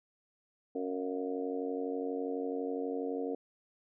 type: harmonic tone with a mistuned harmonic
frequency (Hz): 92.1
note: F#2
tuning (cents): -7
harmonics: 3 / 4 / 5 / 6 / 7 / 8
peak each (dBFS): -37 / -43 / -36 / -47 / -47 / -46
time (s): 0.75-3.35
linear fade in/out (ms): 5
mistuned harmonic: 8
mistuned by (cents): -61
effects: none